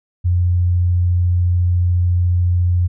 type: tone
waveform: sine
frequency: 88.6 Hz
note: F2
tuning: 25 cents sharp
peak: -12 dBFS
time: 0.24-2.88 s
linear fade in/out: 20 ms
effects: none